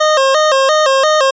25% pulse tone with vibrato, 575 Hz, D5, 37 cents flat, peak -5 dBFS, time 0-1.31 s, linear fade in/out 10 ms, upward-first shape square, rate 2.9 Hz, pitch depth 120 cents each way, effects resampled to 16000 Hz

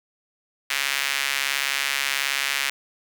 sawtooth tone with high-pass filter, 138.59 Hz, C#3, in tune, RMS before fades -25 dBFS, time 0.7-2.7 s, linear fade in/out 5 ms, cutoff 2100 Hz, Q 1.6, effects none

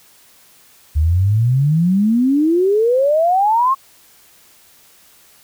sine exponential sweep, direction up, 73 to 1100 Hz, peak -11 dBFS, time 0.95-3.75 s, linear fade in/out 20 ms, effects white hiss -49 dBFS RMS until 5.43 s

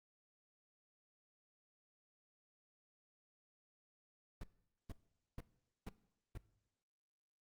brown noise bursts, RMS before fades -45 dBFS, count 5, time 4.41-6.375 s, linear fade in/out 2 ms, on 25 ms, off 460 ms, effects noise-tail reverb RT60 0.8 s tail -18 dB re dry + Opus 48 kbps

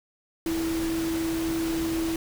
sine tone in noise, 327.6 Hz, E4, 11 cents flat, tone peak -25 dBFS, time 0.46-2.16 s, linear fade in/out 2 ms, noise pink, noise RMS -35 dBFS, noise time 0.46-2.16 s, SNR +7 dB, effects none

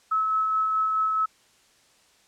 sine tone with tremolo, 1295 Hz, E6, 31 cents flat, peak -20 dBFS, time 0.11-1.26 s, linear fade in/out 10 ms, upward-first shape sine, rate 4.7 Hz, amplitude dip 25%, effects white hiss -60 dBFS RMS until 2.27 s + low-pass 8000 Hz 12 dB/octave

